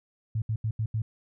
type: tone bursts at uneven times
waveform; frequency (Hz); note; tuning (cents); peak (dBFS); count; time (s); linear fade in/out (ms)
sine; 110; A2; 0; -25; 5; 0.35-0.42 / 0.49-0.56 / 0.64-0.71 / 0.79-0.86 / 0.94-1.02; 5
effects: none